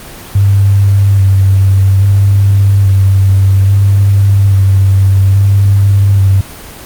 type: tone with vibrato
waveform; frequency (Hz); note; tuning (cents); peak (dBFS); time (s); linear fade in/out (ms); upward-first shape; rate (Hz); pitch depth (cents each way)
sine; 98; G2; 0; -4; 0.35-6.41; 5; square; 0.6; 21
effects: pink hiss -29 dBFS RMS until 6.85 s + Opus 24 kbps